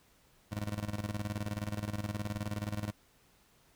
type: tone with tremolo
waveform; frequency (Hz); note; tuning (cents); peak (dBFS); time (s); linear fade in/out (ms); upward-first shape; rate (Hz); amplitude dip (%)
25% pulse; 103.83; G#2; 0; -29; 0.51-2.92; 20; square; 19; 75
effects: pink hiss -66 dBFS RMS until 3.75 s